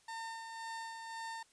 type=tone with tremolo; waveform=30% pulse; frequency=907 Hz; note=A#5; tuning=48 cents flat; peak=-38 dBFS; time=0.08-1.43 s; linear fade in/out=5 ms; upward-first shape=sine; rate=1.9 Hz; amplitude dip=40%; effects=white hiss -68 dBFS RMS until 1.52 s + resampled to 22050 Hz